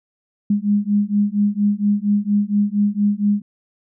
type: beating tone pair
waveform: sine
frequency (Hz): 203.2 / 207.5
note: G#3 / G#3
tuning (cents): -38 / -1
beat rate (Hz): 4.3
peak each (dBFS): -18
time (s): 0.5-3.42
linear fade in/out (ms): 5
effects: none